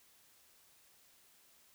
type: silence
effects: white hiss -66 dBFS RMS until 1.74 s